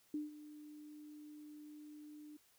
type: tone with ADSR envelope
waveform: sine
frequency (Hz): 299.8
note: D4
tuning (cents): +36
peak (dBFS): -36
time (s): 0.14-2.37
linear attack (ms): 3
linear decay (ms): 160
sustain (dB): -15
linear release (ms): 7
effects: white hiss -71 dBFS RMS until 2.58 s